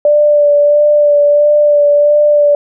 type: tone with vibrato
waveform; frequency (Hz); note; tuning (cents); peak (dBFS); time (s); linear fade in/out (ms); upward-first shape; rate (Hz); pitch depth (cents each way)
sine; 587.3; D5; 0; -5; 0.05-2.55; 2; sine; 1.5; 19
effects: none